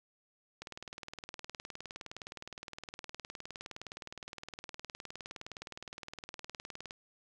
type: click train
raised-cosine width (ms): 0.2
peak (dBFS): -26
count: 123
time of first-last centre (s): 0.62-6.909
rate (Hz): 19.4
effects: none